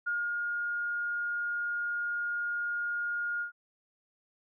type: tone with ADSR envelope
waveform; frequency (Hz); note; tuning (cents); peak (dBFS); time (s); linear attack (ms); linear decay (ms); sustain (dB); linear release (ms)
sine; 1423; F6; +32; -28; 0.06-3.52; 15; 230; -2; 110
effects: none